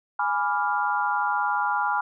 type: chord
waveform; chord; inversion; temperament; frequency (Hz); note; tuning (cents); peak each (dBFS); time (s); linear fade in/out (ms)
sine; G# diminished seventh; none; equal; 830.6 / 987.8 / 1174.7 / 1396.9; G#5 / B5 / D6 / F6; 0 / 0 / 0 / 0; -26 / -27 / -31 / -27; 0.19-2.01; 5
effects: none